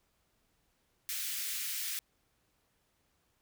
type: high-pass noise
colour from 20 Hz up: white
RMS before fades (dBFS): -37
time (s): 1.09-1.99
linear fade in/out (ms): 0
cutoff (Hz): 1700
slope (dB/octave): 24
effects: pink hiss -75 dBFS RMS until 3.41 s